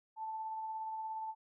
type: tone with tremolo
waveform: sine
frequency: 880 Hz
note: A5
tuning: in tune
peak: -37 dBFS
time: 0.16-1.35 s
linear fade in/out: 50 ms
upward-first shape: sine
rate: 17 Hz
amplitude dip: 25%
effects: none